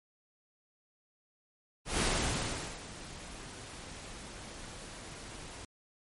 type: noise with ADSR envelope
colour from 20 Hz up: pink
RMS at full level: -29 dBFS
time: 1.85-5.65 s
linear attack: 140 ms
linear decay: 790 ms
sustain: -17 dB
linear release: 3 ms
effects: MP3 48 kbps